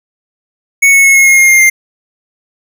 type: tone with pitch steps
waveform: square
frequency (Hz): 2217 / 2200 / 2184 / 2168 / 2151 / 2135 / 2119 / 2103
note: C#7 / C#7 / C#7 / C#7 / C7 / C7 / C7 / C7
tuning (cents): 0 / -14 / -26 / -39 / +47 / +34 / +21 / +8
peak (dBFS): -4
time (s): 0.82-1.7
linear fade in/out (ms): 10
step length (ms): 110
effects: none